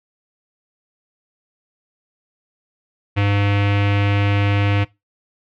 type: tone with low-pass filter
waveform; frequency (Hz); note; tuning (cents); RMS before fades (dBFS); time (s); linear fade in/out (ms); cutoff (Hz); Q
square; 101.1; G#2; -46; -17; 3.16-4.85; 20; 2600; 3.1
effects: noise-tail reverb RT60 0.2 s tail -20 dB re dry